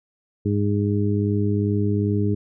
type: harmonic tone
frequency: 102.5 Hz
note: G#2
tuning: 22 cents flat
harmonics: 1 / 2 / 3 / 4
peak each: -21 / -24 / -26 / -27 dBFS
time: 0.45-2.35 s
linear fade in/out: 10 ms
effects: none